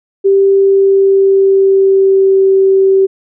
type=tone with pitch glide; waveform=sine; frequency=392 to 385.7 Hz; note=G4 to G4; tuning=0 to -28 cents; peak=-5 dBFS; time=0.24-3.07 s; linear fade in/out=20 ms; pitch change=-28 cents; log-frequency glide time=0.49-2.5 s; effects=none